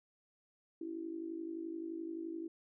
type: tone with amplitude modulation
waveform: sine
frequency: 329.6 Hz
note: E4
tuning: in tune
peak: -36 dBFS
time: 0.81-2.48 s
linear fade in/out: 5 ms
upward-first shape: sine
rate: 51.6 Hz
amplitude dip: 75%
effects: none